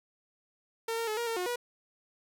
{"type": "tone with pitch steps", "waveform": "sawtooth", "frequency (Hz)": [455.1, 459.9, 429.4, 472, 456, 361.2, 484.7], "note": ["A#4", "A#4", "A4", "A#4", "A#4", "F#4", "B4"], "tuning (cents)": [-42, -23, -42, 22, -38, -42, -32], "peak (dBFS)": -27, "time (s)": [0.88, 1.559], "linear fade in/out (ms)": 5, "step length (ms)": 97, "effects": []}